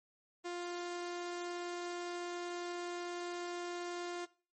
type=tone; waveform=sawtooth; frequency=350.6 Hz; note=F4; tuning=7 cents sharp; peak=-35 dBFS; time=0.44-4.26 s; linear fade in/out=20 ms; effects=noise-tail reverb RT60 0.4 s tail -19 dB re dry + MP3 32 kbps